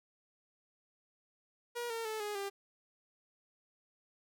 sawtooth tone with pitch steps, 478.2 / 456.6 / 436 / 416.3 / 397.5 Hz, A#4 / A#4 / A4 / G#4 / G4, +44 / -36 / -16 / +4 / +24 cents, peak -33 dBFS, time 1.75-2.5 s, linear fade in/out 20 ms, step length 150 ms, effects none

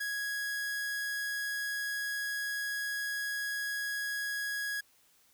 45% pulse tone, 1661.2 Hz, G#6, in tune, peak -33 dBFS, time 0-4.81 s, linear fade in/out 10 ms, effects white hiss -66 dBFS RMS until 5.33 s

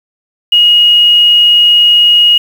sine tone with quantisation, 2882 Hz, F#7, 46 cents flat, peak -3 dBFS, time 0.52-2.38 s, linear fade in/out 5 ms, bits 5, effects none

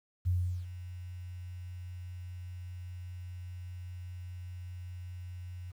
sine tone with ADSR envelope, 89.5 Hz, F2, 43 cents sharp, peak -25 dBFS, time 0.25-5.72 s, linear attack 24 ms, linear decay 380 ms, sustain -15 dB, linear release 16 ms, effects 10-bit

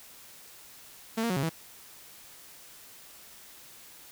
sawtooth tone with pitch steps, 224.5 / 232.8 / 182.8 / 136.7 / 162.7 Hz, A3 / A#3 / F#3 / C#3 / E3, +35 / -2 / -21 / -24 / -22 cents, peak -23 dBFS, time 1.17-1.495 s, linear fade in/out 10 ms, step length 65 ms, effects white hiss -51 dBFS RMS until 4.11 s

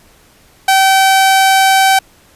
sawtooth tone, 770 Hz, G5, 31 cents flat, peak -3 dBFS, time 0.68-1.99 s, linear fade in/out 5 ms, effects pink hiss -47 dBFS RMS until 2.35 s + resampled to 32000 Hz

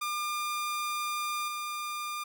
sawtooth tone with level steps, 1202 Hz, D6, 40 cents sharp, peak -27 / -30 dBFS, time 0.01-2.24 s, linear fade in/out 10 ms, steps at 1.48 s, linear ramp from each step 2 ms, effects none

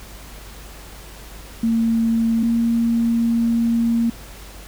sine tone pair in turn, 227.9 / 231.9 Hz, A#3 / A#3, -39 / -9 cents, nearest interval unison, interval 30 cents, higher second, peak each -15 dBFS, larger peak neither, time 1.63-2.43 / 2.43-4.1 s, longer second, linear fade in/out 5 ms, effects added 50 Hz sine -39 dBFS peak until 4.67 s + pink hiss -41 dBFS RMS until 4.67 s

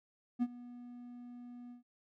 triangle tone with ADSR envelope, 243.3 Hz, B3, 26 cents flat, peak -25 dBFS, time 0.39-1.83 s, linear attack 33 ms, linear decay 45 ms, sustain -20 dB, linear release 120 ms, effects none

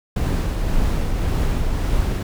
brown noise with tremolo, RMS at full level -18 dBFS, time 0.16-2.23 s, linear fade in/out 5 ms, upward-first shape triangle, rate 1.8 Hz, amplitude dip 35%, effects none

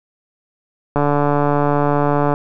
click train, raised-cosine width 1 ms, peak -3 dBFS, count 201, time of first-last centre 0.96-2.339 s, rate 145 Hz, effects none

